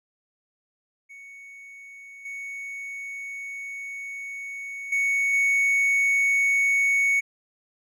triangle tone with level steps, 2223 Hz, C#7, 4 cents sharp, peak -40 / -31 / -19 / -17 dBFS, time 1.09-7.21 s, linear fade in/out 20 ms, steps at 2.25 / 4.92 / 5.33 s, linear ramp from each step 5 ms, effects none

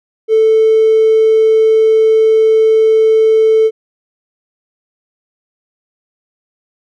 triangle tone with hard clipping, 441 Hz, A4, 4 cents sharp, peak -6 dBFS, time 0.28-3.71 s, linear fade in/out 50 ms, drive 3 dB, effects none

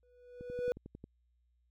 triangle tone with exponential growth, 491.2 Hz, B4, 9 cents flat, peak -26 dBFS, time 0.03-0.72 s, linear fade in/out 0 ms, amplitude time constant 150 ms
click train, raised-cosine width 3 ms, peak -34 dBFS, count 8, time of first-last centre 0.41-1.041 s, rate 11.1 Hz
effects added 60 Hz sine -70 dBFS peak until 1.7 s

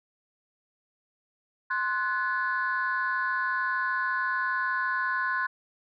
sine chord, F# diminished, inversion second, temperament equal with one note detuned, 1046.5 / 1480 / 1714.8 Hz, C6 / F#6 / A6, 0 / 0 / -45 cents, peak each -29 / -28 / -31 dBFS, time 1.7-5.47 s, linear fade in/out 10 ms, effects tanh soft clip ceiling -18 dBFS

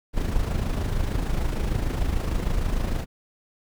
brown noise with amplitude modulation, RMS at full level -22 dBFS, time 0.13-3.06 s, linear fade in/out 50 ms, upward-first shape sine, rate 26.6 Hz, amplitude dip 55%, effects none

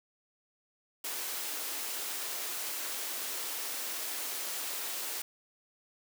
white high-pass noise, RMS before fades -37 dBFS, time 1.04-5.22 s, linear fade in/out 5 ms, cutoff 290 Hz, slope 24 dB/octave, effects none

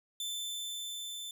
sawtooth tone with level ramp, 3535 Hz, A7, 7 cents sharp, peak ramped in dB -32 to -37 dBFS, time 0.2-1.31 s, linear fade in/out 2 ms, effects 11-bit

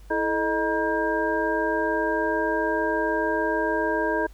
sine tone cluster, 327.7 / 434.4 / 617 / 952 / 1599 Hz, E4 / A4 / D#5 / A#5 / G6, -10 / -22 / -15 / +36 / +34 cents, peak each -28 dBFS, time 0.1-4.27 s, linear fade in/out 10 ms, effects added 50 Hz sine -43 dBFS peak until 4.33 s + pink hiss -58 dBFS RMS until 4.33 s

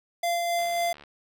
square tone with tremolo, 689 Hz, F5, 24 cents flat, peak -24 dBFS, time 0.23-0.93 s, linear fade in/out 5 ms, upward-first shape sine, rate 3.7 Hz, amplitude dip 25%
click train, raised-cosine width 0.3 ms, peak -31 dBFS, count 34, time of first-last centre 0.59-1.037 s, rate 73.8 Hz
effects none

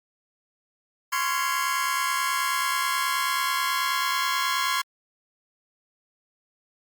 sawtooth chord, Db major seventh, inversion third, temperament just, 1039.4 / 1108.7 / 1385.9 / 1663.1 Hz, C6 / Db6 / F6 / Ab6, -12 / 0 / -14 / +2 cents, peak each -23 / -25 / -29 / -27 dBFS, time 1.12-4.82 s, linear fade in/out 10 ms, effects Opus 32 kbps

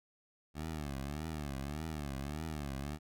15% pulse tone with vibrato, 73.42 Hz, D2, in tune, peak -32 dBFS, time 0.54-2.99 s, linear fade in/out 50 ms, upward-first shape triangle, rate 1.7 Hz, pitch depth 180 cents each way, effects none

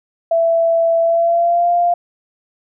sine tone with pitch glide, 665 to 697.3 Hz, E5 to F5, +15 to -3 cents, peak -11 dBFS, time 0.31-1.94 s, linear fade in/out 5 ms, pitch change +82 cents, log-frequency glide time 1.01-1.7 s, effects none

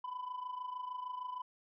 sine tone with amplitude modulation, 1000 Hz, B5, 21 cents sharp, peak -34 dBFS, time 0.04-1.42 s, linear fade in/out 5 ms, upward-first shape sine, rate 26.5 Hz, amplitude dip 75%, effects tanh soft clip ceiling -36 dBFS

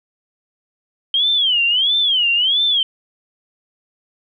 sine tone with vibrato, 3136 Hz, G7, in tune, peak -13 dBFS, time 1.14-2.83 s, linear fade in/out 2 ms, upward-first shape sine, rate 1.5 Hz, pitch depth 220 cents each way, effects none

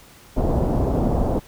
pink low-pass noise, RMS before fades -20 dBFS, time 0.36-1.4 s, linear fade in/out 20 ms, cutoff 770 Hz, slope 24 dB/octave, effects pink hiss -48 dBFS RMS until 1.47 s

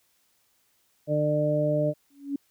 harmonic tone, 150 Hz, D3, 37 cents sharp, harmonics 1 / 2 / 3 / 4, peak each -27 / -30 / -33 / -24 dBFS, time 1.07-1.94 s, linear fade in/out 50 ms
sine tone with exponential growth, 280.8 Hz, C#4, 22 cents sharp, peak -23 dBFS, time 2.1-2.36 s, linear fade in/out 5 ms, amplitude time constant 56 ms
effects white hiss -68 dBFS RMS until 2.5 s

